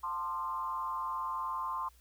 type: tone with frequency modulation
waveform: sine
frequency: 1046.5 Hz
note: C6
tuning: in tune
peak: -33 dBFS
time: 0.03-1.89 s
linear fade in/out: 10 ms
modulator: 157 Hz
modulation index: 0.83
effects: added 60 Hz sine -60 dBFS peak until 2 s + white hiss -66 dBFS RMS until 2 s